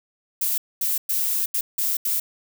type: noise bursts at uneven times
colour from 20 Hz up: violet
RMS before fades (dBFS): -23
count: 6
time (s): 0.41-0.58 / 0.81-0.98 / 1.09-1.46 / 1.54-1.61 / 1.78-1.97 / 2.05-2.2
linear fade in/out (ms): 5
effects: none